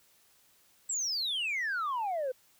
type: exponential sweep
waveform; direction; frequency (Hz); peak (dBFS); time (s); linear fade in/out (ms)
sine; down; 7902 to 493.9; -28; 0.89-2.32; 10
effects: tanh soft clip ceiling -28 dBFS + white hiss -65 dBFS RMS until 2.59 s